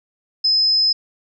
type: tone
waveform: sine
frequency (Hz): 5100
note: D#8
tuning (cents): +42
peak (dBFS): -13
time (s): 0.44-0.93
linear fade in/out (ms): 10
effects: none